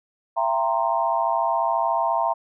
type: chord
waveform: sine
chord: C dominant seventh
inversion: first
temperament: equal with one note detuned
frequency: 671.9 / 784 / 932.3 / 1046.5 Hz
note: E5 / G5 / Bb5 / C6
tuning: +33 / 0 / 0 / 0 cents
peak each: -24 / -27 / -23 / -27 dBFS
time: 0.36-2.34 s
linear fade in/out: 20 ms
effects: none